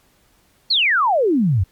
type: exponential sweep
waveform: sine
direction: down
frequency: 4544 to 84 Hz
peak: -13 dBFS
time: 0.7-1.64 s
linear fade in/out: 10 ms
effects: pink hiss -58 dBFS RMS until 1.71 s + MP3 96 kbps